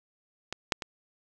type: clicks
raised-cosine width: 0.2 ms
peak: -16 / -6 / -18 dBFS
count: 3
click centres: 0.526 / 0.722 / 0.822 s
effects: none